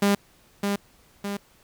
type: tone with echo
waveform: sawtooth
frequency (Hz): 201.3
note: G3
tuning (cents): +46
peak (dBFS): -14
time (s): 0.02-0.15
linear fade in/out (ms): 5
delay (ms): 610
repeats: 2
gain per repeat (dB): -5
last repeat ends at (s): 1.37
effects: pink hiss -58 dBFS RMS until 1.63 s